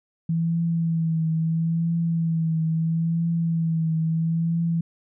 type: tone with vibrato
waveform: sine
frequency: 164.1 Hz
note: E3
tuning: 8 cents flat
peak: -20 dBFS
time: 0.29-4.81 s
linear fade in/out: 5 ms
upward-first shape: triangle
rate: 0.75 Hz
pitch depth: 42 cents each way
effects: none

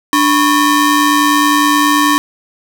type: ring-modulated tone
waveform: 30% pulse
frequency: 698.5 Hz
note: F5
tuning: in tune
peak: -3 dBFS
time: 0.13-2.18 s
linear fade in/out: 0 ms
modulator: 404 Hz
effects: none

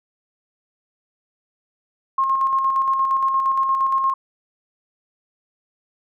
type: tone with tremolo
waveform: sine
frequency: 1072 Hz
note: C6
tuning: 42 cents sharp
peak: -15 dBFS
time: 2.18-4.14 s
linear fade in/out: 5 ms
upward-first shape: square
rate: 8.6 Hz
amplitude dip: 35%
effects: none

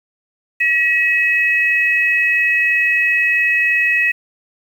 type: tone pair together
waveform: sine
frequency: 1919 / 2562 Hz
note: A#6 / E7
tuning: +50 / -50 cents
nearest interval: perfect fourth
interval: 500 cents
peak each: -15 dBFS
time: 0.6-4.12 s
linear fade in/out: 10 ms
effects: 7-bit

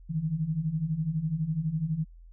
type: beating tone pair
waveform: sine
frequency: 150.5 / 162.5 Hz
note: D3 / E3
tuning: +43 / -24 cents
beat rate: 12 Hz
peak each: -32 / -28 dBFS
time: 0.09-2.05 s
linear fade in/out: 20 ms
effects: added 42 Hz sine -47 dBFS peak until 2.32 s

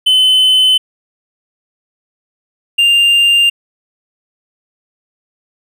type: tone pair in turn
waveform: triangle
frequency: 3040 / 2796 Hz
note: F#7 / F7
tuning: +46 / +1 cents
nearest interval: minor second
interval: 145 cents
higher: first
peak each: -5 dBFS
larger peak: neither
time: 0.06-0.78 / 2.78-3.5 s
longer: neither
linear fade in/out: 10 ms
effects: none

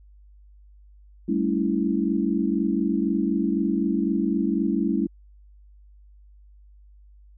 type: chord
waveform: sine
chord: A dominant seventh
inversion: third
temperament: equal with one note detuned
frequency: 196 / 220 / 282 / 329.6 Hz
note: G3 / A3 / C#4 / E4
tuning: 0 / 0 / +30 / 0 cents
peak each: -26 dBFS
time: 1.28-5.07 s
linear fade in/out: 10 ms
effects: added 50 Hz sine -48 dBFS peak until 7.37 s

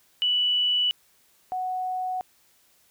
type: tone pair in turn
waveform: sine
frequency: 2960 / 740 Hz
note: F#7 / F#5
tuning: 0 / 0 cents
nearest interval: 2 octaves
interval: 2400 cents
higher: first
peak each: -20 / -26 dBFS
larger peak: first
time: 0.22-0.91 / 1.52-2.21 s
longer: neither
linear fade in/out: 0 ms
effects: white hiss -62 dBFS RMS until 2.9 s

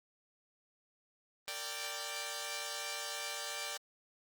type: chord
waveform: 5% pulse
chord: G minor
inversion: first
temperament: equal with one note detuned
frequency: 457.4 / 587.3 / 784 Hz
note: Bb4 / D5 / G5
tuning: -33 / 0 / 0 cents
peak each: -35 / -30 / -31 dBFS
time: 1.48-3.77 s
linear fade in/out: 0 ms
effects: Opus 24 kbps

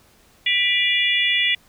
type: tone cluster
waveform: sine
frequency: 1979 / 2382 / 2859 / 3422 Hz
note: B6 / D7 / F7 / A7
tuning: +3 / +24 / +40 / -49 cents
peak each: -22 dBFS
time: 0.46-1.55 s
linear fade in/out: 5 ms
effects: pink hiss -55 dBFS RMS until 1.68 s

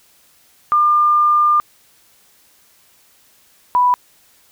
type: tone pair in turn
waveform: sine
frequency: 1200 / 987.8 Hz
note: D6 / B5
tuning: +37 / 0 cents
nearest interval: minor third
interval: 337 cents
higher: first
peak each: -10 dBFS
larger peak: neither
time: 0.72-1.6 / 3.75-3.94 s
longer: first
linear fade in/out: 0 ms
effects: white hiss -53 dBFS RMS until 4.51 s

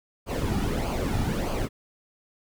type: noise with flanger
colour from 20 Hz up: brown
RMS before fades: -27 dBFS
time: 0.26-1.69 s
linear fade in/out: 50 ms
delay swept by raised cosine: 0.53 to 1.93 ms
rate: 1.6 Hz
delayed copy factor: -0.6
effects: none

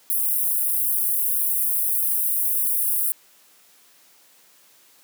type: high-pass noise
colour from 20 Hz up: white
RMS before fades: -22 dBFS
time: 0.1-3.12 s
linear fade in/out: 0 ms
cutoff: 9700 Hz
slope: 48 dB/octave
effects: white hiss -55 dBFS RMS until 5.03 s + high-pass 200 Hz 12 dB/octave

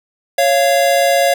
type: tone pair together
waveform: square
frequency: 554.4 / 690.1 Hz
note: C#5 / F5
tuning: 0 / -21 cents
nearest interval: major third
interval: 379 cents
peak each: -14 dBFS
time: 0.38-1.34 s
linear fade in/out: 5 ms
effects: 8-bit

